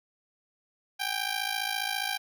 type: ring-modulated tone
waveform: 10% pulse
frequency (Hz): 789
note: G5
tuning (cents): +11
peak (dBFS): -18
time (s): 0.99-2.18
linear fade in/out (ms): 20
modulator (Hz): 27.4
effects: none